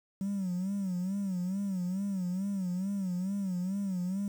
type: tone with vibrato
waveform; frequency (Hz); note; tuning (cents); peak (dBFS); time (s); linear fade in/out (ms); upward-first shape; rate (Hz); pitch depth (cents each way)
triangle; 189.2; F#3; +39; -27; 0.21-4.28; 2; sine; 2.3; 110
effects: tanh soft clip ceiling -26 dBFS + 9-bit